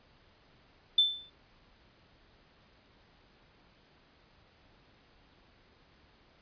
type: tone with exponential decay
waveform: sine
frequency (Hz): 3532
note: A7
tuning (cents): +6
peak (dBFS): -18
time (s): 0.98-1.3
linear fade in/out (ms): 5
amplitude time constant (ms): 69
effects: pink hiss -63 dBFS RMS until 6.41 s + resampled to 11025 Hz